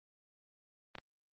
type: clicks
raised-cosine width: 0.3 ms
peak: -27 dBFS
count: 2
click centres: 0.953 / 0.984 s
effects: high-pass 80 Hz 12 dB/octave + Opus 32 kbps